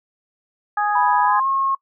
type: harmonic tone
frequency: 415.3 Hz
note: G#4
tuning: in tune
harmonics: 2 / 3 / 4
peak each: -19 / -23 / -25 dBFS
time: 0.77-1.4 s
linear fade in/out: 5 ms
type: tone with pitch glide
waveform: sine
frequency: 987.8 to 1083.4 Hz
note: B5 to C#6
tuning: 0 to -40 cents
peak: -17 dBFS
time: 0.95-1.75 s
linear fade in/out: 5 ms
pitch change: +160 cents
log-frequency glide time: 1.24-1.47 s
effects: noise-tail reverb RT60 0.1 s tail -22 dB re dry